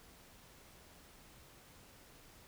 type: silence
effects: pink hiss -60 dBFS RMS until 2.47 s